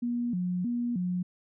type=tone with vibrato; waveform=sine; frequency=207.7 Hz; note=G#3; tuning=in tune; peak=-27 dBFS; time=0.02-1.23 s; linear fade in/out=10 ms; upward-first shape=square; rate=1.6 Hz; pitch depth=250 cents each way; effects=none